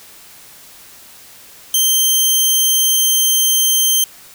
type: tone pair in turn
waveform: 10% pulse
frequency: 3140 / 3140 Hz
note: G7 / G7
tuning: +2 / +2 cents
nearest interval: unison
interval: 0 cents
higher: neither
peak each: -3 dBFS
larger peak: neither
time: 1.74-2.97 / 2.97-4.04 s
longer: first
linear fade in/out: 2 ms
effects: white hiss -41 dBFS RMS until 4.34 s